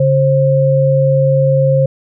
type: tone pair together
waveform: sine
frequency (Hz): 140.64 / 531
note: C#3 / C5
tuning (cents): +25 / +25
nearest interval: octave + major seventh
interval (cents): 2300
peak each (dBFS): -11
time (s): 0-1.86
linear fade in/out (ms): 5
effects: none